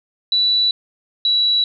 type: tone pair in turn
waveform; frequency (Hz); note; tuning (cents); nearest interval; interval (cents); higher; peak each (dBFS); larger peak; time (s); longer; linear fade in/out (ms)
sine; 3951 / 3921; B7 / B7; 0 / -13; unison; 13; first; -13; neither; 0.32-0.71 / 1.25-1.64; neither; 2
effects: none